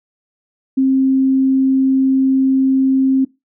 sine tone, 265.6 Hz, C4, 26 cents sharp, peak -10 dBFS, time 0.77-3.25 s, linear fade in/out 10 ms, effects noise-tail reverb RT60 0.2 s tail -19 dB re dry

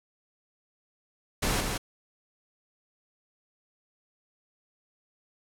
pink noise with echo, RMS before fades -27 dBFS, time 1.42-1.61 s, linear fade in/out 10 ms, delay 170 ms, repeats 1, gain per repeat -4 dB, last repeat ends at 1.78 s, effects low-pass 12000 Hz 12 dB/octave

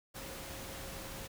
sine tone in noise, 540 Hz, C#5, 45 cents flat, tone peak -52 dBFS, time 0.14-1.28 s, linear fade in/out 20 ms, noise pink, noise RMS -45 dBFS, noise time 0.14-1.28 s, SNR -10 dB, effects none

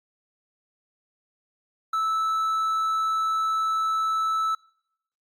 triangle tone, 1311 Hz, E6, 10 cents flat, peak -20 dBFS, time 1.93-4.55 s, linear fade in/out 5 ms, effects noise-tail reverb RT60 0.8 s tail -26 dB re dry + Opus 48 kbps

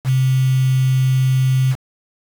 sine tone with quantisation, 130.81 Hz, C3, in tune, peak -12 dBFS, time 0.04-1.76 s, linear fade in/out 50 ms, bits 5, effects none

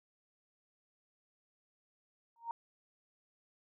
sine tone with exponential growth, 928 Hz, A#5, 8 cents flat, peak -32 dBFS, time 2.36-2.51 s, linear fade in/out 1 ms, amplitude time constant 32 ms, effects none

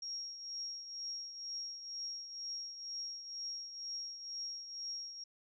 sine tone with tremolo, 5588 Hz, F8, in tune, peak -38 dBFS, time 0.02-5.24 s, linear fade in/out 5 ms, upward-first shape triangle, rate 2.1 Hz, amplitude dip 65%, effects none

